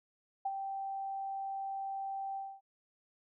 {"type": "tone with ADSR envelope", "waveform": "sine", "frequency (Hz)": 781, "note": "G5", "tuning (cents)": -7, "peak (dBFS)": -30, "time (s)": [0.45, 2.61], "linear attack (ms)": 8, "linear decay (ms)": 43, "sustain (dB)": -6, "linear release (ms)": 250, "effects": []}